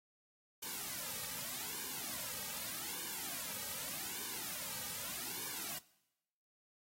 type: noise with flanger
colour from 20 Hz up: white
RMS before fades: -43 dBFS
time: 0.62-5.79 s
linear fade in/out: 10 ms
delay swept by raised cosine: 1.5 to 2.9 ms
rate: 0.83 Hz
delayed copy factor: -0.9
effects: noise-tail reverb RT60 0.9 s tail -21 dB re dry + AAC 48 kbps